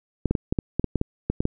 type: clicks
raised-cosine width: 3 ms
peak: -9 dBFS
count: 12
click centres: 0.257 / 0.31 / 0.352 / 0.525 / 0.588 / 0.796 / 0.843 / 0.957 / 1.014 / 1.3 / 1.405 / 1.454 s
effects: none